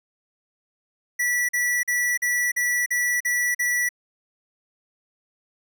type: tone bursts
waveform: square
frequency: 1953 Hz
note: B6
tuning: 20 cents flat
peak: -21 dBFS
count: 8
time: 1.19-3.891 s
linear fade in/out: 10 ms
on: 300 ms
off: 43 ms
effects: none